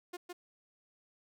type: tone with echo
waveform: sawtooth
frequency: 355.1 Hz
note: F4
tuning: 29 cents sharp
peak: -36 dBFS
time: 0.13-0.17 s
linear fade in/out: 10 ms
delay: 160 ms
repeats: 1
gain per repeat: -2 dB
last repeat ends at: 0.33 s
effects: none